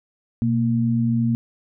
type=tone pair together; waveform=sine; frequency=122.1 / 230.9 Hz; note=B2 / A#3; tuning=-19 / -16 cents; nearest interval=major seventh; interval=1103 cents; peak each=-21 / -19 dBFS; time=0.42-1.35 s; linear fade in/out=0 ms; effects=none